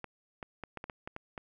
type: clicks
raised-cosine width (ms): 0.5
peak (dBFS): -25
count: 9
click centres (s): 0.043 / 0.428 / 0.637 / 0.773 / 0.841 / 0.898 / 1.075 / 1.164 / 1.378
effects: 11-bit